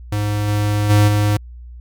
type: tone with level steps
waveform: square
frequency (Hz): 104.1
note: G#2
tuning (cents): +5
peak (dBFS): -18 / -16 / -10 / -14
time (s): 0.12-1.37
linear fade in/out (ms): 5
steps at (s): 0.47 / 0.89 / 1.07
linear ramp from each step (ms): 20
effects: added 60 Hz sine -33 dBFS peak until 1.8 s